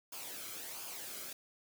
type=noise with flanger; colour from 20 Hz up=white; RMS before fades=-45 dBFS; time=0.12-1.33 s; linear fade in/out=5 ms; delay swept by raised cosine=0.51 to 1.12 ms; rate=1.4 Hz; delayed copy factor=-0.55; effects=none